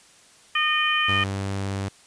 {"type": "harmonic tone", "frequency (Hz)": 612, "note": "D#5", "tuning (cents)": -29, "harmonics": [2, 3, 4, 5], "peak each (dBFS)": [-25, -25, -25, -25], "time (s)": [0.55, 1.24], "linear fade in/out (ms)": 5}
{"type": "tone", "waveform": "sawtooth", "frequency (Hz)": 98, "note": "G2", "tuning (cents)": 0, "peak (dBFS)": -22, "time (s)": [1.08, 1.89], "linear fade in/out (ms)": 10}
{"effects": ["white hiss -53 dBFS RMS until 2.06 s", "resampled to 22050 Hz"]}